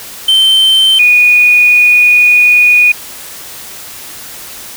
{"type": "tone pair in turn", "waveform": ["triangle", "sine"], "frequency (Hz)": [3102, 2462], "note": ["G7", "D#7"], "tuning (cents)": [-19, -19], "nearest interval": "major third", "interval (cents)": 400, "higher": "first", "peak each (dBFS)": -3, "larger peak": "neither", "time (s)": [[0.28, 0.99], [0.99, 2.92]], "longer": "second", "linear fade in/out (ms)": 5, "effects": ["white hiss -28 dBFS RMS until 4.76 s"]}